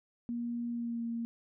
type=tone with pitch glide; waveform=sine; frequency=237.2 to 232.2 Hz; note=A#3 to A#3; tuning=+30 to -7 cents; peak=-33 dBFS; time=0.29-1.25 s; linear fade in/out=0 ms; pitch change=-37 cents; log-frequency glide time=0.7-1.04 s; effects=none